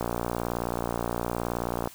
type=click train; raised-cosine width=1 ms; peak=-14 dBFS; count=111; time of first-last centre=0.01-1.874 s; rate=59 Hz; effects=white hiss -49 dBFS RMS until 1.94 s

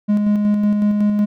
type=tone with tremolo; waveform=triangle; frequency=207.7 Hz; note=G#3; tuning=in tune; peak=-10 dBFS; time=0.08-1.26 s; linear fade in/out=20 ms; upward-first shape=square; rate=5.4 Hz; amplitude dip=30%; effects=none

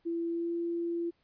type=tone with pitch glide; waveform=sine; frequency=336.3 to 340.2 Hz; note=E4 to F4; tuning=+35 to -45 cents; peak=-30 dBFS; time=0.05-1.11 s; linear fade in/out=20 ms; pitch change=+20 cents; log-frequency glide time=0.29-0.52 s; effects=pink hiss -73 dBFS RMS until 1.23 s + resampled to 11025 Hz

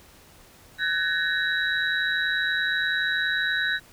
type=tone cluster; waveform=sine; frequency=1514 / 1686 / 1835 / 3886 Hz; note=F#6 / G#6 / A#6 / B7; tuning=+39 / +26 / -28 / -29 cents; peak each=-26 / -28 / -30 / -29 dBFS; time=0.78-3.8 s; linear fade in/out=50 ms; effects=pink hiss -52 dBFS RMS until 3.92 s

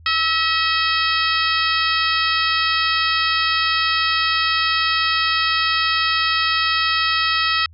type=harmonic tone with a mistuned harmonic; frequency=641 Hz; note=E5; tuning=49 cents flat; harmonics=2 / 3 / 4 / 5 / 6 / 7 / 8; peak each=-21 / -23 / -24 / -25 / -26 / -26 / -27 dBFS; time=0.06-7.66 s; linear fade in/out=2 ms; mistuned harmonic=2; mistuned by=+29 cents; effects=added 82 Hz sine -42 dBFS peak until 7.73 s

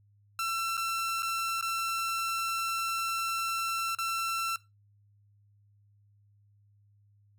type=tone with dropouts; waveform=sawtooth; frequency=1345 Hz; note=E6; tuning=34 cents sharp; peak=-26 dBFS; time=0.39-4.56 s; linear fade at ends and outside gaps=2 ms; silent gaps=0.77-0.776 / 1.223-1.229 / 1.612-1.625 / 3.95-3.986 s; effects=noise-tail reverb RT60 0.2 s tail -18 dB re dry + added 102 Hz sine -61 dBFS peak until 7.38 s

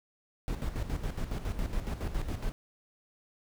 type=noise with tremolo; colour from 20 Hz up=brown; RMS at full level=-32 dBFS; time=0.48-2.52 s; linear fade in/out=0 ms; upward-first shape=square; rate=7.2 Hz; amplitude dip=60%; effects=none

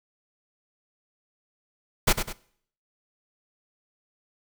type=noise with echo; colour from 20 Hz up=pink; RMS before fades=-19 dBFS; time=2.07-2.13 s; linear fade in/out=10 ms; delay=100 ms; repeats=2; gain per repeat=-8 dB; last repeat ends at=2.33 s; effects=noise-tail reverb RT60 0.6 s tail -20 dB re dry

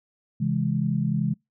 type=chord; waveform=sine; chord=C augmented; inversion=none; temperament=equal with one note detuned; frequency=134.26 / 164.81 / 207.7 Hz; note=C3 / E3 / G#3; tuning=+45 / 0 / 0 cents; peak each=-26 dBFS; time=0.4-1.34 s; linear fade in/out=10 ms; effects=noise-tail reverb RT60 0.2 s tail -26 dB re dry

